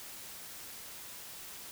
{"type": "silence", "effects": ["white hiss -47 dBFS RMS until 1.71 s"]}